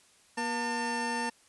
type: tone pair together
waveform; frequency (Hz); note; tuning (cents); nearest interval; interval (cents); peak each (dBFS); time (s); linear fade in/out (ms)
25% pulse; 239.2 / 900.7; A#3 / A5; +45 / +40; octave + major seventh; 2295; -31 / -28; 0.37-1.3; 10
effects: white hiss -62 dBFS RMS until 1.48 s + resampled to 24000 Hz